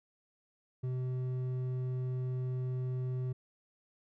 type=tone with hard clipping; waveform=sine; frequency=127.5 Hz; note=C3; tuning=44 cents flat; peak=-34 dBFS; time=0.83-3.33 s; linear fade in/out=10 ms; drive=6 dB; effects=none